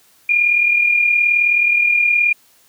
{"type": "tone pair together", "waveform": "sine", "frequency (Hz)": [2380, 2419], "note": ["D7", "D#7"], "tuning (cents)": [22, -49], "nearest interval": "unison", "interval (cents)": 29, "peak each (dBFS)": [-21, -12], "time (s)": [0.29, 2.33], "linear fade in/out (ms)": 5, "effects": ["white hiss -53 dBFS RMS until 2.68 s", "high-pass 60 Hz 12 dB/octave"]}